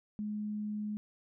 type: tone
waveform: sine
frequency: 210.4 Hz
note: G#3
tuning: 23 cents sharp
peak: -34 dBFS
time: 0.19-0.97 s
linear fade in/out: 0 ms
effects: none